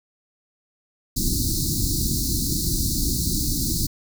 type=band-stop noise; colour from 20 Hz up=pink; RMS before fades=-23 dBFS; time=1.16-3.87 s; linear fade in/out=10 ms; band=350 to 4000 Hz; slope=96 dB/octave; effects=none